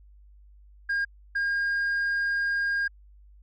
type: tone pair in turn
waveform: sine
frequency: 1618 / 1618 Hz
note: G#6 / G#6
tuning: -46 / -46 cents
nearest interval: unison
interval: 0 cents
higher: neither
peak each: -21 dBFS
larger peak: neither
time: 0.89-1.05 / 1.35-2.88 s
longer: second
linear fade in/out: 10 ms
effects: tanh soft clip ceiling -23 dBFS + added 50 Hz sine -50 dBFS peak until 3.42 s